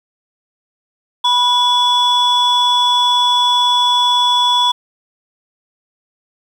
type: tone pair together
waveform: sine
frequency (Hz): 980 / 3418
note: B5 / G#7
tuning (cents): -14 / +49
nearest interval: octave + minor seventh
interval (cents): 2163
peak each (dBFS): -11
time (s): 1.24-4.72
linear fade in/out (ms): 10
effects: tanh soft clip ceiling -7 dBFS + 7-bit